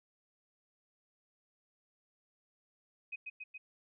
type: tone with echo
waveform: sine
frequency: 2518 Hz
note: D#7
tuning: 20 cents sharp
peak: -38 dBFS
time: 3.12-3.16 s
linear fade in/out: 10 ms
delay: 140 ms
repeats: 3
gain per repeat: -2 dB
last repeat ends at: 3.58 s
effects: none